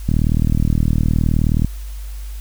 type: click train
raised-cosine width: 5 ms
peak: -4 dBFS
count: 62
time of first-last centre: 0.09-1.646 s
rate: 39.2 Hz
effects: added 50 Hz sine -26 dBFS peak until 2.4 s + white hiss -44 dBFS RMS until 2.4 s